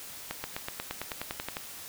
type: accelerating click train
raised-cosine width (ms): 0.3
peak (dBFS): -17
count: 13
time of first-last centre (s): 0.31-1.569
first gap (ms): 130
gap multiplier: 0.96
effects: white hiss -44 dBFS RMS until 1.88 s